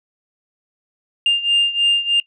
sine beating tone pair, 2803 / 2806.2 Hz, F7 / F7, +6 / +8 cents, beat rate 3.2 Hz, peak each -14 / -17 dBFS, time 1.26-2.2 s, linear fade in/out 2 ms, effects noise-tail reverb RT60 0.1 s tail -21 dB re dry + tanh soft clip ceiling -9 dBFS

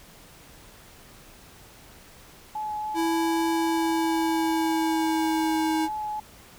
sine tone with vibrato, 851 Hz, G#5, 42 cents sharp, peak -28 dBFS, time 2.55-6.2 s, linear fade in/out 5 ms, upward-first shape sine, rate 3.6 Hz, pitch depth 11 cents each way
square tone with pitch glide, 329.6 to 317.1 Hz, E4 to D#4, 0 to +33 cents, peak -24 dBFS, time 2.94-5.89 s, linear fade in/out 50 ms, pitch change -67 cents, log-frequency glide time 3.54-5.74 s
effects pink hiss -50 dBFS RMS until 6.58 s

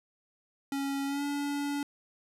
square tone with pitch glide, 276.7 to 286.1 Hz, C#4 to D4, -3 to -45 cents, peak -31 dBFS, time 0.72-1.83 s, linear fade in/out 2 ms, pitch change +58 cents, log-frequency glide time 1.06-1.23 s, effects resampled to 32000 Hz

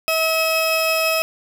30% pulse tone pair together, 643 / 2566 Hz, E5 / E7, -43 / -47 cents, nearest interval 2 octaves, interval 2396 cents, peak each -17 dBFS, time 0.08-1.22 s, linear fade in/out 0 ms, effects none

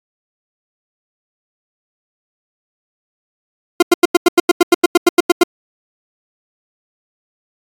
40% pulse tone bursts, 349.2 Hz, F4, in tune, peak -4 dBFS, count 15, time 3.8-5.435 s, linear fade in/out 5 ms, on 25 ms, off 90 ms, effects AAC 64 kbps

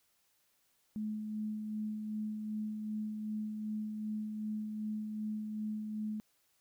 sine tone with tremolo, 214 Hz, A3, 48 cents flat, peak -34 dBFS, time 0.96-6.2 s, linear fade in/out 0 ms, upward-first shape sine, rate 2.6 Hz, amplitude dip 35%, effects white hiss -74 dBFS RMS until 6.6 s

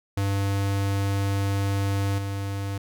square tone with level steps, 99 Hz, G2, 18 cents sharp, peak -23 / -28 dBFS, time 0.17-2.78 s, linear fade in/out 5 ms, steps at 2.18 s, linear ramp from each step 5 ms, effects none

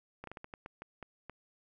slowing click train, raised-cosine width 0.5 ms, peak -29 dBFS, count 10, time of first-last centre 0.24-1.296 s, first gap 33 ms, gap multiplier 1.3, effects none

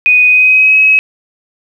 sine tone with pitch glide, 2489 to 2556 Hz, D#7 to D#7, 0 to +46 cents, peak -4 dBFS, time 0.06-0.99 s, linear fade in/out 0 ms, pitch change +46 cents, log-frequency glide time 0.26-0.77 s, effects 7-bit

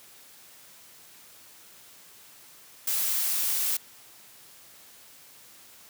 blue noise, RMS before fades -27 dBFS, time 2.87-3.77 s, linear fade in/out 5 ms, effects white hiss -52 dBFS RMS until 5.89 s + high-pass 80 Hz 12 dB/octave

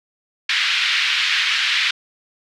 white band-pass noise, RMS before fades -19 dBFS, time 0.49-1.91 s, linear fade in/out 5 ms, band 1600 to 3700 Hz, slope 24 dB/octave, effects none

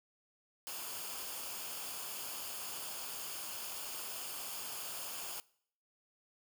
white noise with comb filter, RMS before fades -43 dBFS, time 0.67-5.4 s, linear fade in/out 0 ms, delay 0.51 ms, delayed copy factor -0.55, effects noise-tail reverb RT60 0.6 s tail -22 dB re dry

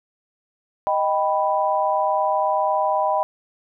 sine chord, Eb augmented, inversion none, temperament equal, 622.3 / 784 / 987.8 Hz, Eb5 / G5 / B5, 0 / 0 / 0 cents, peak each -22 dBFS, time 0.87-3.23 s, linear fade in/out 0 ms, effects none

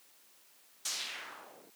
blue noise with low-pass filter sweep, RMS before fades -42 dBFS, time 0.85-1.7 s, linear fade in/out 5 ms, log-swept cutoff 7300 to 330 Hz, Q 1.5, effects white hiss -63 dBFS RMS until 1.75 s + high-pass 200 Hz 12 dB/octave

